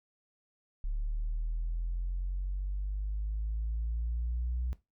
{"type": "linear sweep", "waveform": "sine", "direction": "up", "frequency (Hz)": [35.76, 61.74], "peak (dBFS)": -29, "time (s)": [0.84, 4.73], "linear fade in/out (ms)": 0, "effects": ["noise-tail reverb RT60 0.2 s tail -17 dB re dry", "tanh soft clip ceiling -27 dBFS"]}